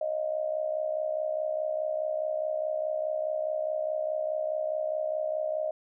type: tone with amplitude modulation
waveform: sine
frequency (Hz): 622.3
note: D#5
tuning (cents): 0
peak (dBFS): -24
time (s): 0.01-5.71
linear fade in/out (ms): 5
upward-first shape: sine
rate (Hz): 64.8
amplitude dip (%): 75
effects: none